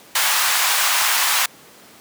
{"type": "high-pass noise", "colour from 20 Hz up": "pink", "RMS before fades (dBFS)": -18, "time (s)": [0.15, 1.46], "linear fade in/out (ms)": 5, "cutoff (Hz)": 900, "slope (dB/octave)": 24, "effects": ["pink hiss -45 dBFS RMS until 2 s", "high-pass 200 Hz 12 dB/octave"]}